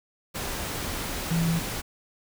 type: tone in noise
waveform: sine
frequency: 166.3 Hz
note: E3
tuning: 16 cents sharp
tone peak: -22 dBFS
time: 1.3-1.6 s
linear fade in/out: 20 ms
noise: pink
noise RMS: -32 dBFS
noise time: 0.34-1.82 s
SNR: +7 dB
effects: none